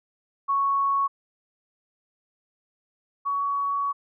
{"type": "tone pair in turn", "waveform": "sine", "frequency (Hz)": [1108.7, 1124.2], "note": ["C#6", "C#6"], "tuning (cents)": [0, 24], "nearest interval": "unison", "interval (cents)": 24, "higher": "second", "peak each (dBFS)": [-20, -23], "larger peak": "first", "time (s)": [[0.48, 1.08], [3.25, 3.93]], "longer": "second", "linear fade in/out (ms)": 20, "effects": []}